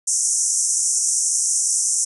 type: band-pass noise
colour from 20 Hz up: pink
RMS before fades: -20 dBFS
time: 0.07-2.05 s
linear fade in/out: 10 ms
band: 5700 to 9800 Hz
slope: 96 dB/octave
effects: none